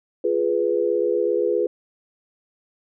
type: chord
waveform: sine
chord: F diminished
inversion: none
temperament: equal with one note detuned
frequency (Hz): 349.2 / 417 / 493.9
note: F4 / Ab4 / Cb5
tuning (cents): 0 / +7 / 0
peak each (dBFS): -24 / -22 / -22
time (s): 0.24-1.67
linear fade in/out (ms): 5
effects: none